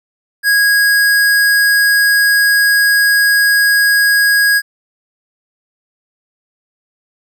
square tone, 1650 Hz, G#6, 12 cents flat, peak -9 dBFS, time 0.43-4.62 s, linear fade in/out 50 ms, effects none

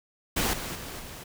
pink noise with level steps, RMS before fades -26 / -35 / -39 / -42 dBFS, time 0.36-1.24 s, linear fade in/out 10 ms, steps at 0.53 / 0.75 / 0.99 s, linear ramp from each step 5 ms, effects none

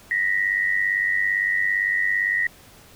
sine tone pair together, 1865 / 1962.7 Hz, A#6 / B6, 0 / -11 cents, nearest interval minor second, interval 89 cents, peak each -22 dBFS, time 0.11-2.47 s, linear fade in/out 2 ms, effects pink hiss -49 dBFS RMS until 2.95 s

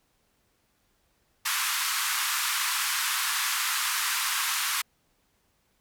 pink band-pass noise, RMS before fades -28 dBFS, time 1.45-4.82 s, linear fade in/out 10 ms, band 1000 to 15000 Hz, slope 48 dB/octave, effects pink hiss -70 dBFS RMS until 5.8 s

